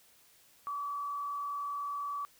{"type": "tone with frequency modulation", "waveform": "sine", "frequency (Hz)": 1145, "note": "D6", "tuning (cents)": -44, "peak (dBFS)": -34, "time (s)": [0.67, 2.25], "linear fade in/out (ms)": 0, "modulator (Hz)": 40, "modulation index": 0.58, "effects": ["white hiss -63 dBFS RMS until 2.39 s"]}